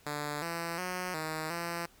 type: tone with pitch steps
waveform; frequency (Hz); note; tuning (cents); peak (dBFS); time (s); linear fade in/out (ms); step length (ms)
5% pulse; 147.5 / 168.4 / 182 / 157.2 / 170.4; D3 / E3 / F#3 / D#3 / F3; +8 / +37 / -28 / +18 / -42; -23; 0.06-1.86; 5; 360
effects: pink hiss -61 dBFS RMS until 2 s